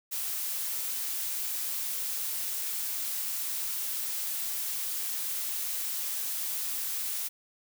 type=noise; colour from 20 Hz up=blue; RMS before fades=-33 dBFS; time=0.11-7.29 s; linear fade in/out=20 ms; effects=none